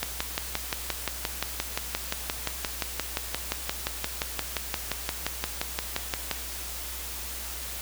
click train, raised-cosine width 0.2 ms, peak -9 dBFS, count 37, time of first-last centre 0.03-6.313 s, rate 5.73 Hz, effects added 60 Hz sine -41 dBFS peak until 7.81 s + white hiss -37 dBFS RMS until 7.81 s

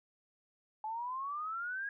sine exponential sweep, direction up, 854 to 1661.2 Hz, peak -36 dBFS, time 0.84-1.89 s, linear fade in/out 2 ms, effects none

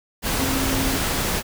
sine tone in noise, 266.9 Hz, C4, 35 cents sharp, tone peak -24 dBFS, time 0.38-0.99 s, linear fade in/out 50 ms, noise pink, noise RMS -23 dBFS, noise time 0.22-1.43 s, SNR -4 dB, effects none

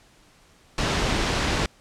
pink low-pass noise, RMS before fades -24 dBFS, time 0.78-1.66 s, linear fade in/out 2 ms, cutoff 5800 Hz, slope 12 dB/octave, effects pink hiss -56 dBFS RMS until 1.8 s + low-pass 9000 Hz 12 dB/octave

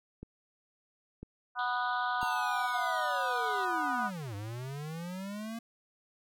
click train, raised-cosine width 3 ms, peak -30 dBFS, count 3, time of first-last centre 0.23-2.23 s, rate 1 Hz
harmonic tone, 246.5 Hz, B3, 3 cents flat, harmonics 3 / 4 / 5 / 6, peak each -35 / -35 / -35 / -35 dBFS, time 1.55-4.11 s, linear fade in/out 50 ms
white band-pass noise, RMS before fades -48 dBFS, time 1.59-3.65 s, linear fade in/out 0 ms, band 3200 to 4100 Hz, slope 96 dB/octave
square linear two-way sweep, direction down then up, 932.3 to 98 to 232.4 Hz, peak -38 dBFS, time 2.21-5.59 s, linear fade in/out 5 ms, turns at 4.35 s
effects none

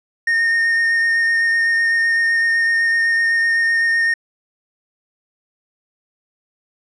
triangle tone with vibrato, 1837 Hz, A#6, 26 cents flat, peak -12 dBFS, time 0.27-4.14 s, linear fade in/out 5 ms, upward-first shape sine, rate 7.9 Hz, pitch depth 13 cents each way, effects resampled to 22050 Hz

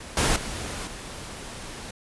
pink noise with level steps, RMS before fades -40 / -22 / -33 / -38 dBFS, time 0-1.91 s, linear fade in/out 5 ms, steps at 0.17 / 0.36 / 0.87 s, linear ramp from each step 2 ms, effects resampled to 24000 Hz

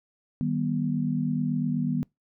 sine chord, Eb augmented, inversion none, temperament just, 155.56 / 194.45 / 243.1 Hz, Eb3 / G3 / B3, 0 / -14 / -27 cents, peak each -28 / -31 / -27 dBFS, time 0.41-2.03 s, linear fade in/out 0 ms, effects noise-tail reverb RT60 0.2 s tail -26 dB re dry

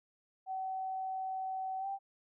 sine tone with pitch glide, 759 to 784.9 Hz, F#5 to G5, +44 to +2 cents, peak -35 dBFS, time 0.46-1.99 s, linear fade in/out 50 ms, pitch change +58 cents, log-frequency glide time 1.79-1.87 s, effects none

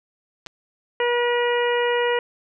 clicks, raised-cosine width 0.2 ms, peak -18 dBFS, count 2, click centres 0.463 / 0.469 s
harmonic tone, 481.7 Hz, B4, 43 cents flat, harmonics 1 / 2 / 3 / 4 / 5 / 6, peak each -20 / -26 / -31 / -27 / -33 / -31 dBFS, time 1-2.19 s, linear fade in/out 2 ms
effects none

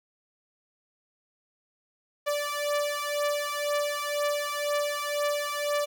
sawtooth beating tone pair, 583 / 585 Hz, D5 / D5, -13 / -7 cents, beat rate 2 Hz, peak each -26 dBFS, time 2.26-5.86 s, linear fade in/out 20 ms, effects none

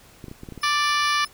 clicks, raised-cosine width 3 ms, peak -24 dBFS, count 7, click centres 0.242 / 0.283 / 0.314 / 0.434 / 0.488 / 0.523 / 0.577 s
25% pulse tone with tremolo, 5230 Hz, E8, 15 cents flat, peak -29 dBFS, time 0.61-1.28 s, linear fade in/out 20 ms, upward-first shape triangle, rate 4.7 Hz, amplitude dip 50%
harmonic tone, 587.3 Hz, D5, in tune, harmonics 2 / 3 / 4 / 5 / 6 / 7 / 8 / 9 / 10, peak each -22 / -26 / -28 / -30 / -32 / -33 / -34 / -35 / -36 dBFS, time 0.63-1.25 s, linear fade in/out 5 ms
effects pink hiss -51 dBFS RMS until 1.33 s

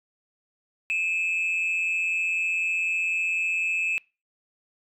sine tone pair together, 2424 / 2600 Hz, D#7 / E7, -46 / -24 cents, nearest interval minor second, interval 122 cents, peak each -29 / -22 dBFS, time 0.9-3.98 s, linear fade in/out 0 ms, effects noise-tail reverb RT60 0.3 s tail -26 dB re dry + tanh soft clip ceiling -20 dBFS

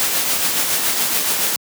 white noise with tremolo, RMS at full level -17 dBFS, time 0-1.56 s, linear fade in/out 0 ms, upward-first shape triangle, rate 7.1 Hz, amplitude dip 40%, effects high-pass 150 Hz 12 dB/octave

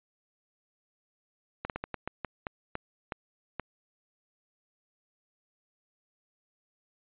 slowing click train, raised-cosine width 0.5 ms, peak -18 dBFS, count 11, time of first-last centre 1.65-3.597 s, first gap 48 ms, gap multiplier 1.29, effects resampled to 8000 Hz

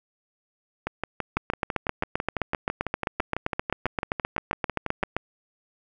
two click trains, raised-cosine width 0.5 ms, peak -12 / -9 dBFS, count 26 / 30, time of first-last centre 0.87-5.03 / 1.37-5.166 s, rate 6.01 / 7.64 Hz, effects none

